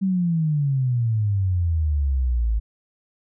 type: exponential sweep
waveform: sine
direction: down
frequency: 196 to 53 Hz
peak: -18 dBFS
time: 0.01-2.6 s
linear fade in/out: 20 ms
effects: none